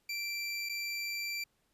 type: tone with dropouts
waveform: 25% pulse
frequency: 2349 Hz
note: D7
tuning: in tune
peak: -31 dBFS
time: 0.09-1.44 s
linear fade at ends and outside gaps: 5 ms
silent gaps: 0.69-0.694 s
effects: pink hiss -75 dBFS RMS until 1.73 s + resampled to 32000 Hz